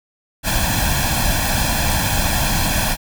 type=noise with comb filter; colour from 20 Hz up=pink; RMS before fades=-18 dBFS; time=0.43-2.97 s; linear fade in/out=50 ms; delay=1.2 ms; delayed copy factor=+0.8; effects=none